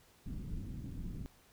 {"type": "low-pass noise", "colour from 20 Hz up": "pink", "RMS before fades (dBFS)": -42, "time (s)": [0.26, 1.26], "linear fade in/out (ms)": 0, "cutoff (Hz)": 260, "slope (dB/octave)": 24, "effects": ["pink hiss -65 dBFS RMS until 1.52 s"]}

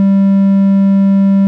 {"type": "tone", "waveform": "triangle", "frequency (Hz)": 196, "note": "G3", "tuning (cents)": 0, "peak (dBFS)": -4, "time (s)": [0, 1.47], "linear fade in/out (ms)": 0, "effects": []}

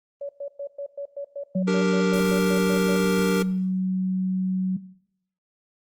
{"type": "tone bursts", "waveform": "sine", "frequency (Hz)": 565, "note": "C#5", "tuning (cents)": 33, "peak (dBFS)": -29, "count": 15, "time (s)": [0.21, 2.965], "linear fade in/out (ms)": 5, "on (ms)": 81, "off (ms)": 110}
{"type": "tone with pitch glide", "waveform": "sine", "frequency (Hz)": [185, 186.61], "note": ["F#3", "F#3"], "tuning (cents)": [0, 15], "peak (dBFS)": -20, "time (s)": [1.55, 4.77], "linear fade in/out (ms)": 10, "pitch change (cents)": 15, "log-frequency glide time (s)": [2.05, 3.73]}
{"type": "chord", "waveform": "square", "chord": "G minor", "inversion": "second", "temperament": "equal", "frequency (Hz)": [293.7, 392, 466.2], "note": ["D4", "G4", "Bb4"], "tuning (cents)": [0, 0, 0], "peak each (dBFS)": [-30, -28, -25], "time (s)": [1.67, 3.43], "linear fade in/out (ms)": 10}
{"effects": ["noise-tail reverb RT60 0.7 s tail -18 dB re dry", "Opus 24 kbps"]}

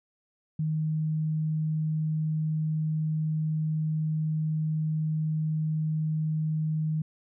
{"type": "tone", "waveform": "sine", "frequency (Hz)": 156, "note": "D#3", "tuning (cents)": 5, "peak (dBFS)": -25, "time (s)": [0.59, 7.02], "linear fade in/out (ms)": 5, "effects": []}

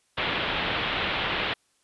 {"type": "low-pass noise", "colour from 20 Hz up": "white", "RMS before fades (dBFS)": -28, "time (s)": [0.17, 1.54], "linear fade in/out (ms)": 10, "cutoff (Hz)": 3600, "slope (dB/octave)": 48, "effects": ["white hiss -68 dBFS RMS until 1.83 s", "resampled to 24000 Hz"]}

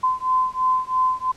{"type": "beating tone pair", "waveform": "sine", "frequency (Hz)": [1025, 1028], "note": ["C6", "C6"], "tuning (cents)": [-36, -31], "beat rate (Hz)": 3, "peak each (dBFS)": -21, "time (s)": [0.03, 1.32], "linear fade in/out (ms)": 10, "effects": ["pink hiss -49 dBFS RMS until 1.36 s", "low-pass 8000 Hz 12 dB/octave"]}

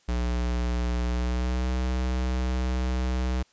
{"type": "tone with pitch glide", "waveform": "square", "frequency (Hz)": [60.2, 62.97], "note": ["B1", "B1"], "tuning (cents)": [-44, 34], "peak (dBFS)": -25, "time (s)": [0.08, 3.43], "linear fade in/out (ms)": 10, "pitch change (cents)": 78, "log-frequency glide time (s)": [1.04, 1.69], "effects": ["white hiss -63 dBFS RMS until 3.52 s", "resampled to 16000 Hz"]}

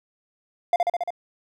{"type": "tone with echo", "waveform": "triangle", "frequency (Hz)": 698.5, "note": "F5", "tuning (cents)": 0, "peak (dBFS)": -13, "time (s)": [0.73, 0.76], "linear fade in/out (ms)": 2, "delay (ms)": 69, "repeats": 5, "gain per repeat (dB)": -2, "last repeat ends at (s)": 1.105, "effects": []}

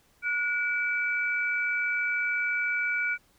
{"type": "tone pair together", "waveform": "sine", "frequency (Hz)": [1453.3, 2307], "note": ["F#6", "D7"], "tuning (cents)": [-31, -31], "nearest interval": "minor sixth", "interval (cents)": 800, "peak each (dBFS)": -28, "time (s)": [0.22, 3.18], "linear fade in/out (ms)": 50, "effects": ["pink hiss -64 dBFS RMS until 3.38 s"]}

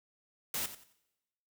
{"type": "noise with echo", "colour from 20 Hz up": "white", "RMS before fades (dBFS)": -35, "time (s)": [0.54, 0.66], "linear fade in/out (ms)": 2, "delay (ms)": 89, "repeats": 3, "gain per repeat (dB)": -12, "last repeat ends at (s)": 0.927, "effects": ["noise-tail reverb RT60 1.0 s tail -22 dB re dry"]}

